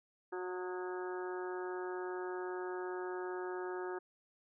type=harmonic tone with a mistuned harmonic; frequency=182.5 Hz; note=F#3; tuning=24 cents flat; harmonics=2 / 3 / 4 / 5 / 6 / 7 / 8 / 9; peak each=-39 / -54 / -49 / -48 / -59 / -50 / -53 / -51 dBFS; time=0.32-3.99 s; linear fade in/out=10 ms; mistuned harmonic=7; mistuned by=-30 cents; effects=none